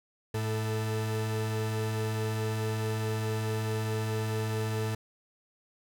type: tone pair together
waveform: 40% pulse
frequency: 108.83 / 440 Hz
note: A2 / A4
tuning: -19 / 0 cents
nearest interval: 2 octaves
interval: 2419 cents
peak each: -29 / -35 dBFS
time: 0.34-4.95 s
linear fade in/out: 5 ms
effects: none